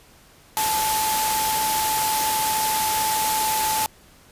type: tone in noise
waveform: sine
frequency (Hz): 869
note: A5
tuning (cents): -22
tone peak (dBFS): -22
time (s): 0.57-3.86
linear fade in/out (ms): 0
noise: white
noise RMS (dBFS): -24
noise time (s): 0.57-3.86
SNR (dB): -1
effects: pink hiss -52 dBFS RMS until 4.31 s + resampled to 32000 Hz